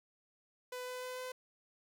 sawtooth tone with pitch steps, 500 / 502.9 / 505.8 / 508.7 Hz, B4 / B4 / B4 / C5, +21 / +31 / +41 / -49 cents, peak -37 dBFS, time 0.72-1.32 s, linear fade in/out 5 ms, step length 150 ms, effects none

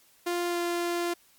sawtooth tone with pitch glide, 349.2 to 346.2 Hz, F4 to F4, 0 to -15 cents, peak -23 dBFS, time 0.26-1.14 s, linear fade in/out 10 ms, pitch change -15 cents, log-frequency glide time 0.48-0.58 s, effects white hiss -61 dBFS RMS until 1.38 s + MP3 96 kbps

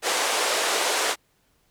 pink band-pass noise, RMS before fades -24 dBFS, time 0.02-1.16 s, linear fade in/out 50 ms, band 430 to 10000 Hz, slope 24 dB/octave, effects pink hiss -66 dBFS RMS until 1.7 s

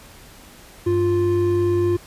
triangle tone pair together, 98.22 / 350 Hz, G2 / F4, +4 / +4 cents, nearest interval octave + minor seventh, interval 2200 cents, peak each -21 / -15 dBFS, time 0.86-1.97 s, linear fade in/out 10 ms, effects pink hiss -45 dBFS RMS until 2.06 s + resampled to 32000 Hz

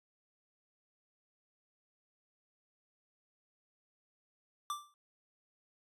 square tone with exponential decay, 1175 Hz, D6, 1 cent sharp, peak -33 dBFS, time 4.7-4.94 s, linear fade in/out 1 ms, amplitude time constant 51 ms, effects resampled to 32000 Hz

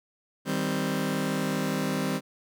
sawtooth chord, C minor, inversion first, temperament just, 156.98 / 196.22 / 261.6 Hz, Eb3 / G3 / C4, +16 / +2 / 0 cents, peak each -28 / -26 / -26 dBFS, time 0.45-2.21 s, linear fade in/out 50 ms, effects none

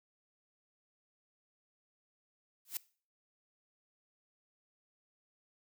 blue noise with exponential growth, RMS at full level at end -33 dBFS, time 2.65-2.77 s, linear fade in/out 2 ms, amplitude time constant 26 ms, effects noise-tail reverb RT60 0.4 s tail -20 dB re dry

